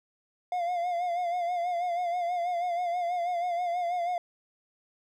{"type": "tone with vibrato", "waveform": "triangle", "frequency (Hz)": 703, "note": "F5", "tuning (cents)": 11, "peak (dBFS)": -25, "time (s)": [0.52, 4.18], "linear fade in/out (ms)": 2, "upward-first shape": "sine", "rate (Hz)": 6.2, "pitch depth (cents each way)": 54, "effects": []}